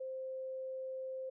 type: tone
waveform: sine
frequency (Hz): 523.3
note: C5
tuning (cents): 0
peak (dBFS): -39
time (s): 0-1.3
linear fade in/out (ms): 10
effects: none